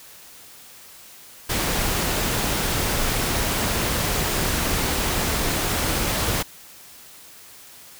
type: noise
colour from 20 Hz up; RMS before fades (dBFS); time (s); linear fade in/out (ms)
pink; -23; 1.49-6.43; 10
effects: white hiss -45 dBFS RMS until 7.99 s